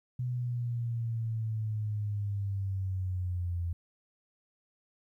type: linear sweep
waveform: sine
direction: down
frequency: 125.2 to 85.1 Hz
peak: -30 dBFS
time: 0.19-3.73 s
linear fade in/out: 5 ms
effects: 12-bit